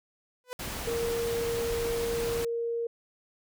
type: tone with exponential growth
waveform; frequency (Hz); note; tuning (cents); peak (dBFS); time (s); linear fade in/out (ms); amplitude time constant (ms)
sawtooth; 499; B4; +18; -28; 0.44-0.53; 0; 18
type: noise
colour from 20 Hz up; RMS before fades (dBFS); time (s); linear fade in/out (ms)
pink; -36; 0.59-2.45; 5
type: tone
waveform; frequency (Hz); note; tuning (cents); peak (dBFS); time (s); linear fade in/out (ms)
sine; 466.2; A#4; 0; -28; 0.87-2.87; 5
effects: none